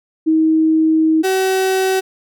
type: tone pair in turn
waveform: sine / 35% pulse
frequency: 317.5 / 379.2 Hz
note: D#4 / F#4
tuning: +35 / +43 cents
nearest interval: minor third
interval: 308 cents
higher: second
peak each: -10 / -12 dBFS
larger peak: first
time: 0.26-1.23 / 1.23-2.01 s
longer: first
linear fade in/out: 20 ms
effects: none